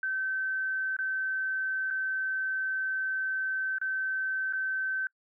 sine tone with dropouts, 1540 Hz, G6, 31 cents flat, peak -28 dBFS, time 0.03-5.07 s, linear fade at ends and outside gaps 2 ms, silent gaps 0.966-0.988 / 1.904-1.908 / 3.784-3.814 / 4.526-4.533 s, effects noise-tail reverb RT60 0.1 s tail -26 dB re dry

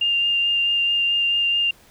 sine tone with vibrato, 2800 Hz, F7, 4 cents sharp, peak -17 dBFS, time 0.01-1.71 s, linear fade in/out 5 ms, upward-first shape sine, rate 4.6 Hz, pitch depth 10 cents each way, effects pink hiss -52 dBFS RMS until 1.9 s

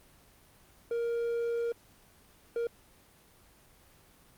triangle tone bursts at uneven times, 468.4 Hz, A#4, 8 cents sharp, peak -27 dBFS, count 2, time 0.91-1.72 / 2.56-2.67 s, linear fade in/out 2 ms, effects pink hiss -60 dBFS RMS until 4.37 s + Opus 24 kbps

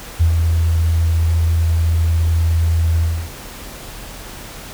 sine tone with ADSR envelope, 82.5 Hz, E2, 2 cents sharp, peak -8 dBFS, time 0.19-3.32 s, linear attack 24 ms, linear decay 94 ms, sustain -4 dB, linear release 310 ms, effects added 42 Hz sine -39 dBFS peak until 4.73 s + pink hiss -34 dBFS RMS until 4.73 s

